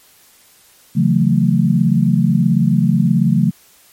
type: chord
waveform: sine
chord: F# minor seventh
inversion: second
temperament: just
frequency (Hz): 138.75 / 166.5 / 185 / 222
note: C#3 / E3 / F#3 / A3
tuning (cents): +2 / +18 / 0 / +16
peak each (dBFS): -16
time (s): 0.95-3.51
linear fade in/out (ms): 20
effects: white hiss -49 dBFS RMS until 3.92 s + MP3 64 kbps